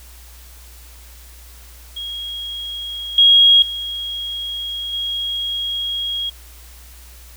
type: tone with level steps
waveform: sine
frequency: 3285 Hz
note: G#7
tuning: 20 cents flat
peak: -25 / -7 / -23 / -20 dBFS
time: 1.96-6.3 s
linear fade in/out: 10 ms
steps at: 3.18 / 3.62 / 4.93 s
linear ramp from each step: 2 ms
effects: added 60 Hz sine -40 dBFS peak until 7.36 s + white hiss -45 dBFS RMS until 7.36 s